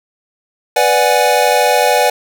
square chord, G# half-diminished seventh, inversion first, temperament equal, 493.9 / 587.3 / 740 / 830.6 Hz, B4 / D5 / F#5 / G#5, 0 / 0 / 0 / 0 cents, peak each -16 dBFS, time 0.76-2.1 s, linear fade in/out 5 ms, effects none

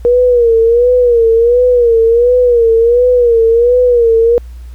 sine tone with vibrato, 475.2 Hz, A#4, 33 cents sharp, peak -5 dBFS, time 0.05-4.38 s, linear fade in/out 0 ms, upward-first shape sine, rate 1.4 Hz, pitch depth 85 cents each way, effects added 60 Hz sine -26 dBFS peak until 4.74 s + pink hiss -49 dBFS RMS until 4.74 s

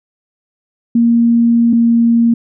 sine tone pair in turn, 233.8 / 232.8 Hz, A#3 / A#3, +5 / -2 cents, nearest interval unison, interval 7 cents, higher first, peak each -7 dBFS, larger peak neither, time 0.95-1.73 / 1.73-2.34 s, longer first, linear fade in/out 5 ms, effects none

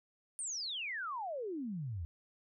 sine exponential sweep, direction down, 9260 to 77.1 Hz, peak -37 dBFS, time 0.39-2.05 s, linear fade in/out 0 ms, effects none

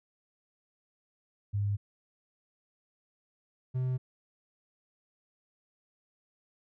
sine / triangle tone pair in turn, 101.7 / 128.13 Hz, G#2 / C3, -36 / -36 cents, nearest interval major third, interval 400 cents, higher second, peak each -27 / -26 dBFS, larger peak second, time 1.53-1.77 / 3.74-3.98 s, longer neither, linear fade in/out 20 ms, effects none

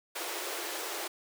pink high-pass noise, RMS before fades -37 dBFS, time 0.15-1.08 s, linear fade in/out 10 ms, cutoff 320 Hz, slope 96 dB/octave, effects none

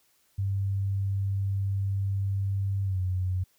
sine tone with pitch glide, 98.2 to 92.15 Hz, G2 to F#2, +4 to -7 cents, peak -25 dBFS, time 0.38-3.44 s, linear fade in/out 10 ms, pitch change -111 cents, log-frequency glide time 2.84-3 s, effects white hiss -67 dBFS RMS until 3.58 s

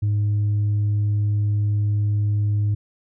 sine tone with tanh clipping, 103.83 Hz, G#2, in tune, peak -18 dBFS, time 0.02-2.75 s, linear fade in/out 10 ms, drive 1 dB, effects none

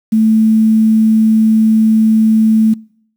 sine tone with quantisation, 220 Hz, A3, in tune, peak -7 dBFS, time 0.12-2.74 s, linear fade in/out 10 ms, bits 6, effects noise-tail reverb RT60 0.7 s tail -26 dB re dry

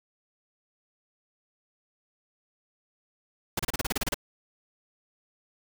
pink noise bursts, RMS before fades -28 dBFS, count 11, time 3.57-4.144 s, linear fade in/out 5 ms, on 24 ms, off 31 ms, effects none

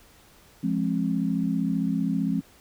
sine tone cluster, 173.3 / 208.6 / 266.5 Hz, F3 / G#3 / C4, -13 / +8 / +32 cents, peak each -27 dBFS, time 0.63-2.41 s, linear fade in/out 10 ms, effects pink hiss -55 dBFS RMS until 2.6 s

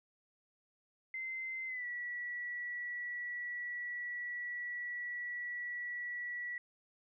sine tone with pitch glide, 2071 to 1943.5 Hz, C7 to B6, -18 to -28 cents, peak -38 dBFS, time 1.14-6.58 s, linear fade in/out 2 ms, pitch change -110 cents, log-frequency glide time 1.67-1.86 s, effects none

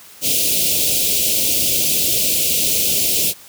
white band-stop noise, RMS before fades -17 dBFS, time 0.21-3.34 s, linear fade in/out 50 ms, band 630 to 2500 Hz, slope 48 dB/octave, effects white hiss -42 dBFS RMS until 3.48 s + high-pass 60 Hz 12 dB/octave

